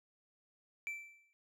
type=tone with exponential decay; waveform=triangle; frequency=2333 Hz; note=D7; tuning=12 cents flat; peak=-34 dBFS; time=0.87-1.33 s; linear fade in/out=0 ms; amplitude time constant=100 ms; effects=none